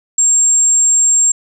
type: tone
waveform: sine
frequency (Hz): 7459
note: A#8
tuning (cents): 0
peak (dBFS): -8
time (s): 0.18-1.32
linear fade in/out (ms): 5
effects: none